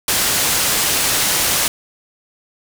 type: low-pass noise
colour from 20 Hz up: white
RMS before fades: -17 dBFS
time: 0.08-1.68 s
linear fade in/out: 2 ms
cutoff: 12000 Hz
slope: 12 dB/octave
effects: none